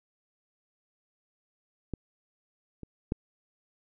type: clicks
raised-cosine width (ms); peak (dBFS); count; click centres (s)
3; -20 / -28 / -15; 3; 1.937 / 2.833 / 3.121
effects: none